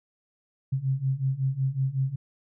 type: beating tone pair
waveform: sine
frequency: 130.81 / 136.21 Hz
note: C3 / C#3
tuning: 0 / -30 cents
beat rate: 5.4 Hz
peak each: -28 / -26 dBFS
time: 0.72-2.16 s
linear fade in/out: 10 ms
effects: none